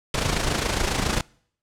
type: noise with amplitude modulation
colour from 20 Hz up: pink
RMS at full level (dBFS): -21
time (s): 0.14-1.21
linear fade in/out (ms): 2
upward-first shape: sine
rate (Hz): 27.3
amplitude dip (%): 60
effects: noise-tail reverb RT60 0.6 s tail -25 dB re dry + low-pass 8000 Hz 12 dB/octave